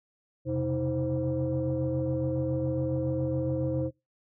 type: tone cluster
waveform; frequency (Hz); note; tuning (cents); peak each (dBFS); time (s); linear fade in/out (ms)
sine; 86.3 / 130.9 / 138.1 / 318.1 / 522; F2 / C3 / C#3 / D#4 / C5; -20 / +1 / -6 / +38 / -4; -37 / -29 / -38 / -30 / -31; 0.45-3.91; 50
effects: noise-tail reverb RT60 0.2 s tail -21 dB re dry + tanh soft clip ceiling -20 dBFS